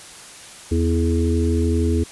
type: harmonic tone with a mistuned harmonic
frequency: 82.3 Hz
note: E2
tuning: 2 cents flat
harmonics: 1 / 3 / 4 / 5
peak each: -18 / -23 / -24 / -25 dBFS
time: 0.71-2.04 s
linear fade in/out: 10 ms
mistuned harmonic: 5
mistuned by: +44 cents
effects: white hiss -40 dBFS RMS until 2.11 s + resampled to 24000 Hz